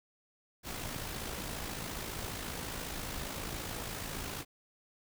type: noise with amplitude modulation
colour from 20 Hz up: pink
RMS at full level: -38 dBFS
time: 0.63-4.45 s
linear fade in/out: 50 ms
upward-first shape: sine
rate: 54.6 Hz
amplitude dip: 45%
effects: none